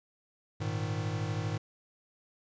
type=chord; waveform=square; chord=Ab suspended second; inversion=none; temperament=equal; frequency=103.83 / 116.54 / 155.56 Hz; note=Ab2 / Bb2 / Eb3; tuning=0 / 0 / 0 cents; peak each=-35 / -38 / -37 dBFS; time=0.6-1.58 s; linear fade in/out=10 ms; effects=resampled to 16000 Hz + 11-bit